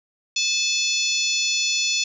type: harmonic tone with a mistuned harmonic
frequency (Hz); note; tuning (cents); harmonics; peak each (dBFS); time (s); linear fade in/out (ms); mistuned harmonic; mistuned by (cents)
867; A5; -26; 3 / 4 / 5 / 6 / 7 / 8; -25 / -26 / -27 / -28 / -28 / -29; 0.36-2.04; 5; 7; -41
effects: none